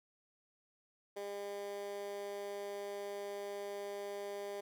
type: tone with high-pass filter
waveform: 15% pulse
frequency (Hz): 201.8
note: G#3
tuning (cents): -49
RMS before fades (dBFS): -43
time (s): 1.16-4.61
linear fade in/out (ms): 10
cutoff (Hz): 460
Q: 3.3
effects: none